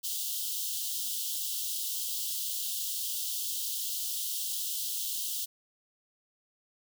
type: high-pass noise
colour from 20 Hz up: white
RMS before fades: -34 dBFS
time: 0.03-5.46 s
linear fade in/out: 20 ms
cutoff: 2900 Hz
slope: 96 dB/octave
effects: none